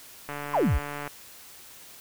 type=click train; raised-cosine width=0.5 ms; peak=-20 dBFS; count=115; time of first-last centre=0.29-1.076 s; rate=145 Hz
type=exponential sweep; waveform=sine; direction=down; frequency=1174.7 to 44.29 Hz; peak=-20 dBFS; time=0.53-0.79 s; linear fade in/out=20 ms
effects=white hiss -48 dBFS RMS until 2 s